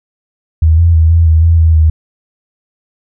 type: tone with pitch steps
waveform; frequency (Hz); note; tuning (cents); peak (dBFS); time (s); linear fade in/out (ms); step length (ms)
sine; 79.8 / 84.4 / 80.5 / 83.3 / 80 / 83.1 / 81 / 78.9; D#2 / E2 / E2 / E2 / D#2 / E2 / E2 / D#2; +44 / +41 / -41 / +19 / +49 / +15 / -30 / +25; -4; 0.62-1.9; 5; 160
effects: none